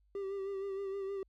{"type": "tone with vibrato", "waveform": "triangle", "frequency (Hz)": 392, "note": "G4", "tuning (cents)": 0, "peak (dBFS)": -34, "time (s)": [0.15, 1.23], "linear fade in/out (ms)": 2, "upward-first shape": "sine", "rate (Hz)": 6.4, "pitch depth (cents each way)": 35, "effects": ["added 50 Hz sine -67 dBFS peak until 1.28 s"]}